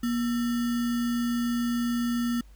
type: tone with sample-and-hold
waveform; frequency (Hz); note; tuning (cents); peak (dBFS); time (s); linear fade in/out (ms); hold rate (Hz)
sine; 238.6; A#3; +41; -24; 0.03-2.41; 5; 1575
effects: added 50 Hz sine -48 dBFS peak until 2.55 s + pink hiss -63 dBFS RMS until 2.55 s